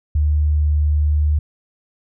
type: tone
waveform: sine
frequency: 74.9 Hz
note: D2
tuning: 35 cents sharp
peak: -13 dBFS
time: 0.15-1.39 s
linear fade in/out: 5 ms
effects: none